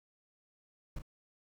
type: noise with echo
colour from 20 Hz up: brown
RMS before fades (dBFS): -39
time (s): 0.96-0.99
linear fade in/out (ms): 5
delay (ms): 31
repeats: 1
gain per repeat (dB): -7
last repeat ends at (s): 1.021
effects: none